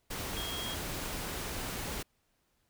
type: tone in noise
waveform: sine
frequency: 3263 Hz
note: G#7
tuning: 31 cents flat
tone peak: -39 dBFS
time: 0.36-0.75 s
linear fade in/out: 10 ms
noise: pink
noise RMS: -38 dBFS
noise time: 0.1-2.03 s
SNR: -4 dB
effects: pink hiss -75 dBFS RMS until 2.69 s